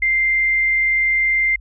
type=tone; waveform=sine; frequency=2093 Hz; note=C7; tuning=in tune; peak=-14 dBFS; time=0.02-1.56 s; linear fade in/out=5 ms; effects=added 50 Hz sine -37 dBFS peak until 1.6 s